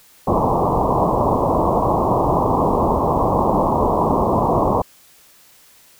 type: low-pass noise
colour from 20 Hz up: white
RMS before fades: -17 dBFS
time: 0.27-4.82 s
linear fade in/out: 5 ms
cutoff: 1100 Hz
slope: 96 dB/octave
effects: white hiss -50 dBFS RMS until 5.99 s